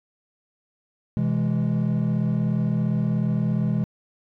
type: chord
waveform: triangle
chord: C augmented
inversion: none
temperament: equal with one note detuned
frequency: 127.75 / 164.81 / 207.7 Hz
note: C3 / E3 / G#3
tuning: -41 / 0 / 0 cents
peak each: -22 dBFS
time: 1.17-3.84 s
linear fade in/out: 0 ms
effects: tanh soft clip ceiling -12 dBFS